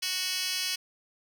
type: tone with high-pass filter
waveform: 10% pulse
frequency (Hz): 370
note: F#4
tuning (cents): 0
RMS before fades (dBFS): -31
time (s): 0.02-0.76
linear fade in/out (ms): 10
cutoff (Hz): 3600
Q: 5.8
effects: none